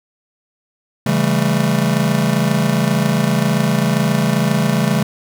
square chord, A dominant seventh, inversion first, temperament just, 137.5 / 165 / 198 / 220 Hz, C#3 / E3 / G3 / A3, -14 / +2 / +18 / 0 cents, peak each -20 dBFS, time 1.06-5.03 s, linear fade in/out 5 ms, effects none

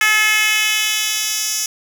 10% pulse tone with high-pass filter sweep, 429.2 Hz, A4, 43 cents flat, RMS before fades -17 dBFS, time 0.01-1.66 s, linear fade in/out 2 ms, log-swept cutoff 1800 to 5400 Hz, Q 1.7, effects none

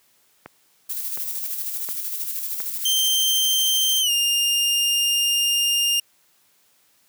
click train, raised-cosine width 0.5 ms, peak -21 dBFS, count 4, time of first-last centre 0.46-2.603 s, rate 1.4 Hz
violet noise with tremolo, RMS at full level -27 dBFS, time 0.89-4 s, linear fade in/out 10 ms, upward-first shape square, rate 13 Hz, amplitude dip 35%
sawtooth tone with pitch glide, 3136 to 2810 Hz, G7 to F7, 0 to +10 cents, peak -15 dBFS, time 2.85-6 s, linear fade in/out 5 ms, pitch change -190 cents, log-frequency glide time 4.01-4.11 s
effects white hiss -61 dBFS RMS until 7.08 s + high-pass 100 Hz 12 dB/octave

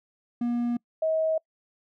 triangle / sine tone pair in turn, 239.2 / 637.2 Hz, A#3 / D#5, +45 / +41 cents, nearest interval octave + perfect fourth, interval 1696 cents, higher second, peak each -22 / -22 dBFS, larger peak neither, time 0.41-0.77 / 1.02-1.38 s, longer neither, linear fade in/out 5 ms, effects noise-tail reverb RT60 0.1 s tail -26 dB re dry

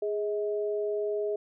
sine tone pair together, 415.3 / 637.1 Hz, G#4 / D#5, 0 / +41 cents, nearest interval perfect fifth, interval 741 cents, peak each -28 / -34 dBFS, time 0.02-1.36 s, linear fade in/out 5 ms, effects none

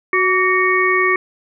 harmonic tone with a mistuned harmonic, 370 Hz, F#4, in tune, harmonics 1 / 3 / 5 / 6, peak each -18 / -18 / -18 / -18 dBFS, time 0.13-1.16 s, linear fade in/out 2 ms, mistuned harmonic 3, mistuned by +53 cents, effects none

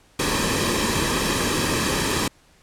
pink noise with comb filter, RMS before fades -22 dBFS, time 0.19-2.28 s, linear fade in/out 5 ms, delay 1.4 ms, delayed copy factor -0.6, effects pink hiss -56 dBFS RMS until 2.62 s + low-pass 10000 Hz 12 dB/octave

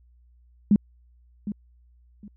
sine tone with echo, 205.7 Hz, G#3, 16 cents flat, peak -13 dBFS, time 0.71-0.76 s, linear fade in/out 2 ms, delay 760 ms, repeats 2, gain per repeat -13 dB, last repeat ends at 2.28 s, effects added 60 Hz sine -54 dBFS peak until 2.36 s

